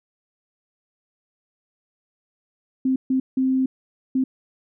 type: tone bursts at uneven times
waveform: sine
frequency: 261.6 Hz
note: C4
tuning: in tune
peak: -17 dBFS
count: 4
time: 2.85-2.96 / 3.1-3.2 / 3.37-3.66 / 4.15-4.24 s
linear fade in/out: 5 ms
effects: none